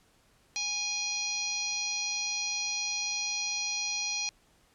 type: harmonic tone with a mistuned harmonic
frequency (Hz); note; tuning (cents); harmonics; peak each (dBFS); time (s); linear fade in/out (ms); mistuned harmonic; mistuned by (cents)
823; G#5; -16; 1 / 3 / 4 / 5 / 6 / 7 / 8; -45 / -36 / -43 / -35 / -43 / -34 / -46; 0.56-4.29; 0; 5; +30
effects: pink hiss -65 dBFS RMS until 4.74 s + low-pass 11000 Hz 12 dB/octave